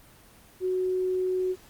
sine tone, 370 Hz, F#4, in tune, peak -24 dBFS, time 0.6-1.56 s, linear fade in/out 50 ms, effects pink hiss -54 dBFS RMS until 1.69 s + Opus 24 kbps

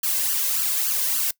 blue noise with flanger, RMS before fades -23 dBFS, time 0.03-1.31 s, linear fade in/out 5 ms, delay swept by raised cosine 0.65 to 1.95 ms, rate 3.5 Hz, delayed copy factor +0.9, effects noise-tail reverb RT60 0.1 s tail -21 dB re dry

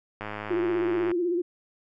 click train, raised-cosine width 0.5 ms, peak -19 dBFS, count 96, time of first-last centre 0.21-1.115 s, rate 105 Hz
sine tone with vibrato, 349.2 Hz, F4, in tune, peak -23 dBFS, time 0.5-1.42 s, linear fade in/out 10 ms, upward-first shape sine, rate 16 Hz, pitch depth 69 cents each way
effects none

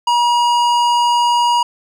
sine tone with hard clipping, 957 Hz, A#5, 45 cents sharp, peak -13 dBFS, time 0.07-1.63 s, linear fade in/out 5 ms, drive 13 dB, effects none

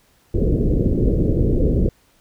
pink low-pass noise, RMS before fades -17 dBFS, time 0.34-1.89 s, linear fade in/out 5 ms, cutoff 500 Hz, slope 48 dB/octave, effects pink hiss -58 dBFS RMS until 2.2 s

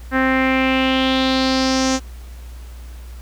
sawtooth tone with low-pass filter sweep, 262.5 Hz, C4, 6 cents sharp, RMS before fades -17 dBFS, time 0.11-2 s, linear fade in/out 50 ms, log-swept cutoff 1700 to 6500 Hz, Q 3.8, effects added 60 Hz sine -32 dBFS peak until 3.21 s + pink hiss -47 dBFS RMS until 3.21 s

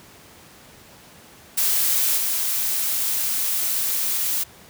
blue noise with level steps, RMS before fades -20 / -23 dBFS, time 1.57-4.44 s, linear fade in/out 10 ms, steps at 2.16 s, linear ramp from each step 20 ms, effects pink hiss -47 dBFS RMS until 4.69 s + high-pass 80 Hz 12 dB/octave

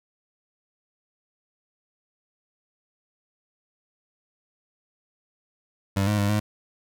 25% pulse tone with pitch steps, 98 / 104.8 / 101.5 / 105.4 Hz, G2 / G#2 / G#2 / G#2, 0 / +16 / -39 / +26 cents, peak -17 dBFS, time 5.96-6.4 s, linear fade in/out 10 ms, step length 110 ms, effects none

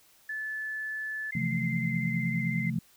sine tone, 1737 Hz, A6, 23 cents flat, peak -32 dBFS, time 0.29-1.31 s, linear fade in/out 5 ms
sine tone with vibrato, 2079 Hz, C7, 12 cents flat, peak -33 dBFS, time 1.32-2.7 s, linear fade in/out 5 ms, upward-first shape sine, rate 16 Hz, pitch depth 19 cents each way
sine chord, F major seventh, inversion second, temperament equal, 130.81 / 164.81 / 174.61 / 220 Hz, C3 / E3 / F3 / A3, 0 / 0 / 0 / 0 cents, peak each -33 dBFS, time 1.35-2.79 s, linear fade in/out 5 ms
effects white hiss -61 dBFS RMS until 2.96 s

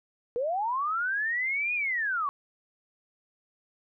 sine linear two-way sweep, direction up then down, 459.2 to 2489 to 1090 Hz, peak -26 dBFS, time 0.36-2.29 s, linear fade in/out 0 ms, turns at 1.74 s, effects none

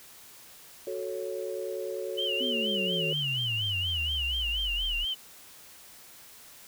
sine chord, F# minor, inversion none, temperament equal, 370 / 440 / 554.4 Hz, F#4 / A4 / C#5, 0 / 0 / 0 cents, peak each -36 dBFS, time 0.87-3.13 s, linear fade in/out 2 ms
sine tone with vibrato, 2960 Hz, F#7, in tune, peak -28 dBFS, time 2.17-5.15 s, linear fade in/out 20 ms, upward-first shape sine, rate 4.2 Hz, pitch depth 120 cents each way
sine exponential sweep, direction down, 261.6 to 36.71 Hz, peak -33 dBFS, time 2.4-5.05 s, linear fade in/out 10 ms
effects white hiss -51 dBFS RMS until 6.67 s

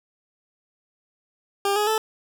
20% pulse tone with pitch steps, 400 / 418.4 / 437.7 Hz, G4 / G#4 / A4, +35 / +13 / -9 cents, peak -15 dBFS, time 1.65-1.98 s, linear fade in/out 2 ms, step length 110 ms, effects none

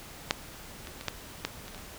clicks, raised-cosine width 0.2 ms, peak -6 / -23 / -22 / -11 / -11 / -25 / -26 / -29 dBFS, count 8, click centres 0.309 / 0.872 / 1.011 / 1.083 / 1.45 / 1.681 / 1.747 / 1.779 s, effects pink hiss -46 dBFS RMS until 1.98 s

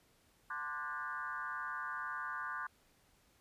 sine tone with frequency modulation, 1322 Hz, E6, 5 cents sharp, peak -38 dBFS, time 0.5-2.67 s, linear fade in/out 5 ms, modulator 142 Hz, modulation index 2.4, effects pink hiss -70 dBFS RMS until 3.4 s + resampled to 32000 Hz

